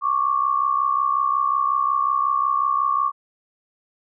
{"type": "tone pair together", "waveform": "sine", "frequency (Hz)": [1101.5, 1167], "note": ["C#6", "D6"], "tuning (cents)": [-11, -11], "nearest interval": "minor second", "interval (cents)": 100, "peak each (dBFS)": [-20, -21], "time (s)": [0.01, 3.12], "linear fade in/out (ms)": 50, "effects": []}